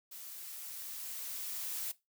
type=noise with level ramp; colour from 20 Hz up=blue; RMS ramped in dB=-48 to -38 dBFS; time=0.11-1.92 s; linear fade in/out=10 ms; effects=noise-tail reverb RT60 0.2 s tail -18 dB re dry